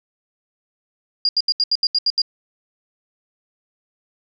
sine tone bursts, 4831 Hz, D8, 48 cents sharp, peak -14 dBFS, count 9, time 1.25-2.218 s, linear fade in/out 2 ms, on 40 ms, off 76 ms, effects none

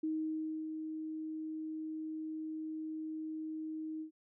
sine tone with ADSR envelope, 314.1 Hz, D#4, 16 cents sharp, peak -32 dBFS, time 0.03-4.11 s, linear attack 8 ms, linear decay 630 ms, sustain -6 dB, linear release 100 ms, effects none

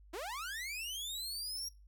sawtooth linear sweep, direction up, 299.9 to 5680 Hz, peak -36 dBFS, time 0.13-1.69 s, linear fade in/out 10 ms, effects noise-tail reverb RT60 0.3 s tail -24 dB re dry + added 50 Hz sine -56 dBFS peak until 1.87 s

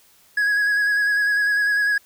triangle tone with vibrato, 1663 Hz, G#6, 2 cents sharp, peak -15 dBFS, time 0.37-1.98 s, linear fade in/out 5 ms, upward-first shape square, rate 10 Hz, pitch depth 21 cents each way, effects white hiss -55 dBFS RMS until 2.05 s

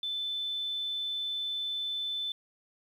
sine tone, 3520 Hz, A7, in tune, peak -31 dBFS, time 0.03-2.32 s, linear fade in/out 2 ms, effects 10-bit

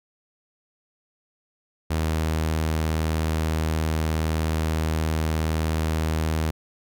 sawtooth tone, 79.2 Hz, D#2, 31 cents sharp, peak -18 dBFS, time 1.9-6.51 s, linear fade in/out 10 ms, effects none

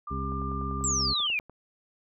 sine tone, 1193 Hz, D6, 27 cents sharp, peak -34 dBFS, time 0.07-1.27 s, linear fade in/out 5 ms
harmonic tone, 67 Hz, C2, 42 cents sharp, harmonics 1 / 2 / 3 / 4 / 6, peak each -33 / -36 / -38 / -39 / -41 dBFS, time 0.1-1.14 s, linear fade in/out 20 ms
click train, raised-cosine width 1 ms, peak -33 dBFS, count 13, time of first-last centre 0.32-1.496 s, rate 10.2 Hz
sine exponential sweep, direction down, 7840 to 2349 Hz, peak -25 dBFS, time 0.84-1.39 s, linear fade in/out 0 ms
effects none

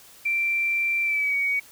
sine tone with pitch glide, 2352 to 2248 Hz, D7 to C#7, +2 to +24 cents, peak -21 dBFS, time 0.25-1.6 s, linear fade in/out 10 ms, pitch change -78 cents, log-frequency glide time 1.03-1.37 s, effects white hiss -50 dBFS RMS until 1.71 s

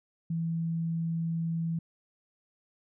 sine tone, 165.2 Hz, E3, 4 cents sharp, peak -28 dBFS, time 0.3-1.79 s, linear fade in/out 5 ms, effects none

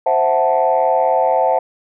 sine chord, F# half-diminished seventh, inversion second, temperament equal, 523.3 / 659.3 / 740 / 880 Hz, C5 / E5 / F#5 / A5, 0 / 0 / 0 / 0 cents, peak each -17 dBFS, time 0.06-1.59 s, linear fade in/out 5 ms, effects tanh soft clip ceiling -4 dBFS

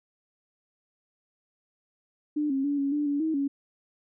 sine tone with pitch steps, 298.3 / 270.1 / 286.3 / 278.1 / 294.5 / 286.1 / 317.9 / 279.2 Hz, D4 / C#4 / D4 / C#4 / D4 / D4 / D#4 / C#4, +27 / -45 / -44 / +6 / +5 / -45 / +37 / +13 cents, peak -24 dBFS, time 2.36-3.48 s, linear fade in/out 10 ms, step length 140 ms, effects none

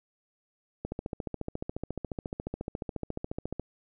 click train, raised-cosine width 2 ms, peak -20 dBFS, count 40, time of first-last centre 0.85-3.596 s, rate 14.2 Hz, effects none

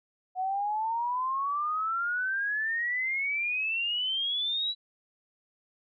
sine exponential sweep, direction up, 733 to 3951 Hz, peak -27 dBFS, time 0.35-4.75 s, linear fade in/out 50 ms, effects none

